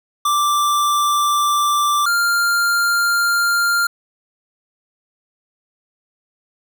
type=tone pair in turn; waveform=square; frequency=1174.7 / 1397 Hz; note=D6 / F6; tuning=0 / 0 cents; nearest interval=minor third; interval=300 cents; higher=second; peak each=-15 / -15 dBFS; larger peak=neither; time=0.25-2.06 / 2.06-3.87 s; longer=neither; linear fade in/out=5 ms; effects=none